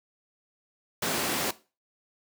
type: high-pass noise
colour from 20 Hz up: pink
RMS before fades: -29 dBFS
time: 1.02-1.51 s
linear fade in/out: 5 ms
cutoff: 200 Hz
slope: 12 dB/octave
effects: noise-tail reverb RT60 0.3 s tail -17 dB re dry